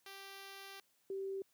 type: tone pair in turn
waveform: 5% pulse / sine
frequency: 392 / 388.2 Hz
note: G4 / G4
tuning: 0 / -17 cents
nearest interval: unison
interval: 17 cents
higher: first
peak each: -38 / -38 dBFS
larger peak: neither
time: 0.06-0.8 / 1.1-1.42 s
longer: first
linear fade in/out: 2 ms
effects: white hiss -75 dBFS RMS until 1.53 s + high-pass 80 Hz 12 dB/octave